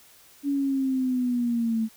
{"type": "linear sweep", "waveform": "sine", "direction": "down", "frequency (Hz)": [284.5, 220], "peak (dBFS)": -22, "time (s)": [0.43, 1.89], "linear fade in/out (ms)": 50, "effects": ["white hiss -54 dBFS RMS until 1.96 s"]}